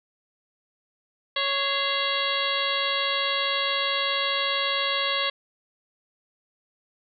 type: harmonic tone with a mistuned harmonic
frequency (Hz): 554.4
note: C#5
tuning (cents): 0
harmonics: 1 / 2 / 3 / 4 / 5 / 6 / 7 / 8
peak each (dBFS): -32 / -30 / -33 / -31 / -32 / -29 / -31 / -35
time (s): 1.36-5.3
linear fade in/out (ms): 5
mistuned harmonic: 4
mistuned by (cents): -120
effects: none